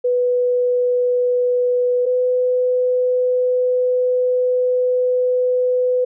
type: tone pair in turn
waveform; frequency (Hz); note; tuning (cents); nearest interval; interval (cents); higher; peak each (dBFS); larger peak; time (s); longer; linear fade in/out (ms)
sine; 493.9 / 501.1; B4 / B4; 0 / +25; unison; 25; second; -14; neither; 0.04-2.06 / 2.06-6.05; second; 10
effects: none